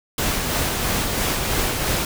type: noise with tremolo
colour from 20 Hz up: pink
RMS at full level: -21 dBFS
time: 0.18-2.05 s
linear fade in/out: 2 ms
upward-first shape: sine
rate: 3 Hz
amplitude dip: 30%
effects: none